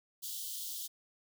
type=high-pass noise; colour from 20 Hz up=white; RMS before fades=-41 dBFS; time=0.22-0.88 s; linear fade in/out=20 ms; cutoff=3000 Hz; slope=96 dB/octave; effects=none